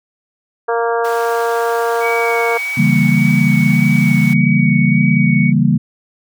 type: harmonic tone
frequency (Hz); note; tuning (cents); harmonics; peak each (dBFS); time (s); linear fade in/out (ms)
232.5; A#3; -4; 2 / 3 / 4 / 5 / 6 / 7; -16 / -20 / -22 / -24 / -26 / -27; 0.68-2.58; 10
type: high-pass noise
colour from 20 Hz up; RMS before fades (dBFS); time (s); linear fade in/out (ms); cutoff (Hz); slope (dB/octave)
pink; -33; 1.04-4.34; 10; 680; 96
type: tone with vibrato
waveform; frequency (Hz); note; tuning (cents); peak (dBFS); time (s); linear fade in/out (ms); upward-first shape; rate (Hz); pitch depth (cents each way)
sine; 2246; C#7; +22; -18; 2-5.53; 50; sine; 1.7; 16
type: chord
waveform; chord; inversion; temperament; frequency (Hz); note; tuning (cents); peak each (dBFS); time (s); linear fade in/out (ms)
sine; C# diminished seventh; none; equal with one note detuned; 140.2 / 164.81 / 196 / 233.1; C#3 / E3 / G3 / Bb3; +20 / 0 / 0 / 0; -15; 2.77-5.78; 10
effects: none